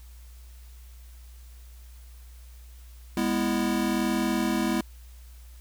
square chord, E major, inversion first, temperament equal with one note detuned, 205.7 / 246.9 / 329.6 Hz, G#3 / B3 / E4, -16 / 0 / 0 cents, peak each -29 dBFS, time 3.17-4.81 s, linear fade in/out 2 ms, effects added 60 Hz sine -44 dBFS peak until 5.6 s + white hiss -58 dBFS RMS until 5.6 s

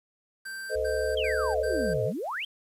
square tone bursts, 1566 Hz, G6, 2 cents flat, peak -36 dBFS, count 4, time 0.45-1.939 s, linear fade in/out 10 ms, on 310 ms, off 83 ms
sine chord, A diminished, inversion none, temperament equal with one note detuned, 440 / 512.5 / 622.3 Hz, A4 / C5 / Eb5, 0 / -36 / 0 cents, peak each -30 / -30 / -30 dBFS, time 0.69-2.13 s, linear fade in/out 50 ms
sine tone with pitch glide, 66 to 67.27 Hz, C2 to C2, +16 to +49 cents, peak -37 dBFS, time 0.75-1.98 s, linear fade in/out 10 ms, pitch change +33 cents, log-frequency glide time 0.9-1.34 s
sine exponential two-way sweep, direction down then up, 3322 to 104.4 to 3322 Hz, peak -30 dBFS, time 1.17-2.45 s, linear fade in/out 5 ms, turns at 2.04 s
effects resampled to 32000 Hz + 9-bit

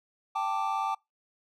triangle chord, G suspended second, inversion none, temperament just, 784 / 882 / 1176 Hz, G5 / A5 / D6, 0 / +4 / +2 cents, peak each -30 dBFS, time 0.35-0.95 s, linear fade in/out 10 ms, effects noise-tail reverb RT60 0.2 s tail -25 dB re dry

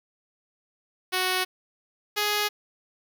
5% pulse tone pair in turn, 370 / 416.9 Hz, F#4 / G#4, 0 / +7 cents, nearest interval major second, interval 207 cents, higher second, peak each -12 dBFS, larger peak neither, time 1.12-1.45 / 2.16-2.49 s, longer neither, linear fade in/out 20 ms, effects none

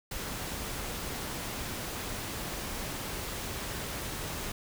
pink noise, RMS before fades -37 dBFS, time 0.11-4.52 s, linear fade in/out 5 ms, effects none

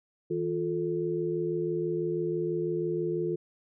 sine tone cluster, 161.2 / 352.5 / 438.6 Hz, E3 / F4 / A4, -38 / +16 / -6 cents, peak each -35 / -29 / -33 dBFS, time 0.3-3.36 s, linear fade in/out 10 ms, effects none

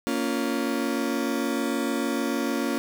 35% pulse chord, Bb minor, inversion none, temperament just, 233.1 / 279.7 / 349.6 Hz, Bb3 / Db4 / F4, 0 / +16 / +2 cents, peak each -27 / -26 / -29 dBFS, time 0.07-2.78 s, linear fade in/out 0 ms, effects 10-bit

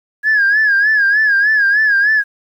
sine tone with vibrato, 1670 Hz, G#6, 9 cents sharp, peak -8 dBFS, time 0.23-2.24 s, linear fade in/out 50 ms, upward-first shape sine, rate 3.3 Hz, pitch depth 90 cents each way, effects tanh soft clip ceiling -6 dBFS + 8-bit

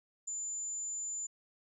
sine tone, 7080 Hz, A8, 10 cents sharp, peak -36 dBFS, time 0.27-1.27 s, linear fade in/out 10 ms, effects none

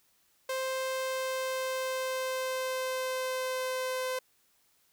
sawtooth tone with pitch glide, 523.3 to 514 Hz, C5 to C5, 0 to -31 cents, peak -27 dBFS, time 0.49-4.19 s, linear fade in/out 5 ms, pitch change -31 cents, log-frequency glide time 0.84-3.91 s, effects white hiss -69 dBFS RMS until 4.92 s

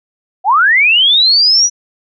sine linear sweep, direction up, 698.5 to 5920 Hz, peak -6 dBFS, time 0.44-1.7 s, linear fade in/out 50 ms, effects none

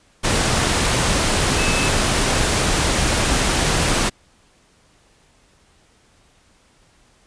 sine tone in noise, 2604 Hz, E7, 22 cents flat, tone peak -24 dBFS, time 1.57-1.9 s, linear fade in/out 20 ms, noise pink, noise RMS -18 dBFS, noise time 0.23-4.1 s, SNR -9 dB, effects pink hiss -56 dBFS RMS until 7.26 s + resampled to 22050 Hz

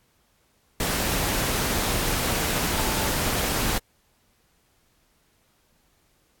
sine tone in noise, 880 Hz, A5, in tune, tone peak -33 dBFS, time 2.72-3.07 s, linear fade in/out 2 ms, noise pink, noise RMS -25 dBFS, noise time 0.8-3.78 s, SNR -11 dB, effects pink hiss -65 dBFS RMS until 6.4 s + AAC 64 kbps

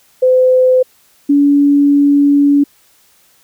sine tone pair in turn, 511 / 285.2 Hz, C5 / C#4, -41 / +49 cents, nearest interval minor seventh, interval 1010 cents, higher first, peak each -6 dBFS, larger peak neither, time 0.22-0.83 / 1.29-2.64 s, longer second, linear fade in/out 10 ms, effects white hiss -51 dBFS RMS until 3.43 s

